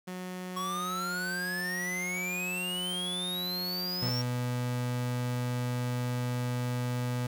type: tone with pitch glide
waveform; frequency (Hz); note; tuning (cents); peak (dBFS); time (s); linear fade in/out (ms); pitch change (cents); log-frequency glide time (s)
sawtooth; 182.8 to 179.97; F#3 to F#3; -21 to -48; -33; 0.07-4.1; 10; -27; 0.66-1.22
type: exponential sweep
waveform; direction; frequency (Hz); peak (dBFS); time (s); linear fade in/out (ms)
square; up; 1102 to 5588; -33; 0.56-4.22; 10
type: tone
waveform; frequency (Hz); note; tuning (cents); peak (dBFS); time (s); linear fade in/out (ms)
35% pulse; 123.47; B2; 0; -28; 4.02-7.27; 5
effects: 9-bit